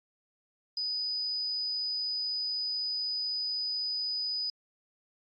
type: tone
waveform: sine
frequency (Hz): 4978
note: D#8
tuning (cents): 0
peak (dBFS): -30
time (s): 0.77-4.5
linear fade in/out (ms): 2
effects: AAC 32 kbps